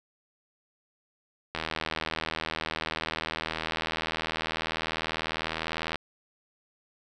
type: click train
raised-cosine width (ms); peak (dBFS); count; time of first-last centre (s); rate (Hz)
0.3; -14; 354; 1.55-5.957; 80.1
effects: none